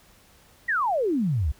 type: exponential sweep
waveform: sine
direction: down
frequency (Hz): 1975.5 to 63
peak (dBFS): -21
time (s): 0.68-1.52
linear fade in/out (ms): 10
effects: pink hiss -56 dBFS RMS until 1.59 s